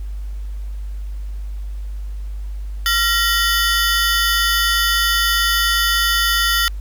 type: ring-modulated tone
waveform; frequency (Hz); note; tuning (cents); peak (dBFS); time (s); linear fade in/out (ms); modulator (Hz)
20% pulse; 1631; G#6; -32; -7; 2.86-6.68; 0; 254
effects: added 50 Hz sine -24 dBFS peak until 6.8 s + pink hiss -52 dBFS RMS until 6.8 s